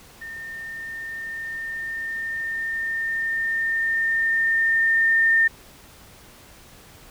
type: tone with level ramp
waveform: sine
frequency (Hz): 1814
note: A#6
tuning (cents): -48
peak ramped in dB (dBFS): -33 to -14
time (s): 0.21-5.48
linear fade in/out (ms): 10
effects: pink hiss -48 dBFS RMS until 7.1 s